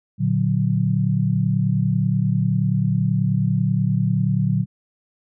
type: chord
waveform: sine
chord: Bb augmented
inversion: none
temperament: equal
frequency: 116.54 / 146.83 / 185 Hz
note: Bb2 / D3 / F#3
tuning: 0 / 0 / 0 cents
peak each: -21 dBFS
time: 0.18-4.66 s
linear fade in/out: 50 ms
effects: none